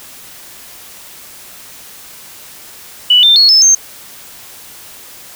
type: tone with pitch steps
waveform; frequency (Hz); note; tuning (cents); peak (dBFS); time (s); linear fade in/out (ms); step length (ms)
sine; 2960 / 3582 / 4334 / 5244 / 6345; F#7 / A7 / C#8 / E8 / G8; 0 / +30 / -40 / -10 / +20; -4; 3.1-3.75; 5; 130
effects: white hiss -35 dBFS RMS until 5.35 s